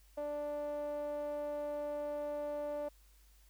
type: tone with band-pass filter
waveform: sawtooth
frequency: 293.7 Hz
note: D4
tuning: in tune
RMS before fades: -39 dBFS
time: 0.17-2.89 s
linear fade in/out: 10 ms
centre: 640 Hz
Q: 6.5
effects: added 50 Hz sine -61 dBFS peak until 3.49 s + white hiss -69 dBFS RMS until 3.49 s